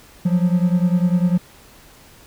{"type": "beating tone pair", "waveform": "triangle", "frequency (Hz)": [174.61, 184.61], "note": ["F3", "F#3"], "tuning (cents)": [0, -4], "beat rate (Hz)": 10, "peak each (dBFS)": [-14, -17], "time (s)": [0.25, 1.38], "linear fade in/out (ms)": 10, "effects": ["pink hiss -47 dBFS RMS until 2.26 s"]}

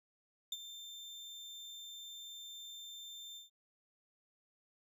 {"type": "tone with ADSR envelope", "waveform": "35% pulse", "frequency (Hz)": 3579, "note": "A7", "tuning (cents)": 29, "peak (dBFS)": -33, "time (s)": [0.52, 3.5], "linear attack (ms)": 4, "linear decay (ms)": 35, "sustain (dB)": -12, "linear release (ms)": 140, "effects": ["resampled to 32000 Hz"]}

